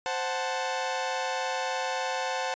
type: chord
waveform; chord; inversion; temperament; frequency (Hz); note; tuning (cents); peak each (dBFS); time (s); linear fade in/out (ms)
sawtooth; F# diminished; second; equal; 523.3 / 740 / 880; C5 / F#5 / A5; 0 / 0 / 0; -29; 0.06-2.54; 0
effects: resampled to 16000 Hz